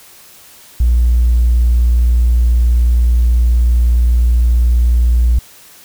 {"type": "tone", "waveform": "triangle", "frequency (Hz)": 59.5, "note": "A#1", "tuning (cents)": 36, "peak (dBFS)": -4, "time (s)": [0.8, 5.39], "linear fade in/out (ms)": 5, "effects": ["tanh soft clip ceiling -5 dBFS", "white hiss -41 dBFS RMS until 5.84 s"]}